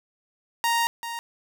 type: tone pair in turn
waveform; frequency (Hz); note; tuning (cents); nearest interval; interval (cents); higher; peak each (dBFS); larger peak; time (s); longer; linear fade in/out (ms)
sawtooth; 932.3 / 932.3; A#5 / A#5; 0 / 0; unison; 0; neither; -17 / -27; first; 0.64-0.87 / 1.03-1.19; first; 0
effects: none